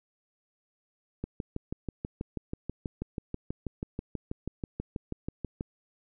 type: click train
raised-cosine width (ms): 3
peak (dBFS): -20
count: 28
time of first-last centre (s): 1.24-5.609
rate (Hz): 6.18
effects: none